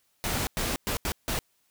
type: noise bursts at uneven times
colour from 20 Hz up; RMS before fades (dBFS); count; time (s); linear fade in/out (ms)
pink; -29; 5; 0.24-0.47 / 0.57-0.76 / 0.87-0.97 / 1.05-1.12 / 1.28-1.39; 0
effects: white hiss -70 dBFS RMS until 1.7 s